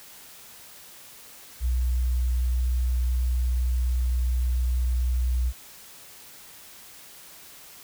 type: tone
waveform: sine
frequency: 61.74 Hz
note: B1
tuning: in tune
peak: -21 dBFS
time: 1.6-5.53 s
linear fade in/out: 50 ms
effects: white hiss -47 dBFS RMS until 7.83 s